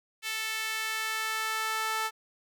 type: tone with high-pass filter sweep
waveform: sawtooth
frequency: 440 Hz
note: A4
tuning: in tune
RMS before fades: -32 dBFS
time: 0.22-2.11 s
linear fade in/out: 50 ms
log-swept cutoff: 2300 to 1100 Hz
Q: 1.6
effects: none